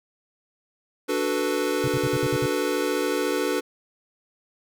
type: chord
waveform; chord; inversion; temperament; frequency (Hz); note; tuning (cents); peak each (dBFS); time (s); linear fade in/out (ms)
square; B minor seventh; first; equal; 293.7 / 370 / 440 / 493.9; D4 / F#4 / A4 / B4; 0 / 0 / 0 / 0; -29; 1.08-3.61; 20
type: tone bursts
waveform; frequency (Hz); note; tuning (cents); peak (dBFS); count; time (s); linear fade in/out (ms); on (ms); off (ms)
triangle; 133.3; C3; +33; -22; 7; 1.84-2.459; 0; 37; 60
effects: none